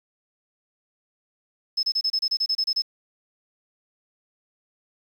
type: tone bursts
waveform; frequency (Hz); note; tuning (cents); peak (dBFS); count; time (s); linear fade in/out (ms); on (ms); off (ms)
sine; 5200; E8; -24; -20; 12; 1.77-2.821; 10; 61; 29
effects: 8-bit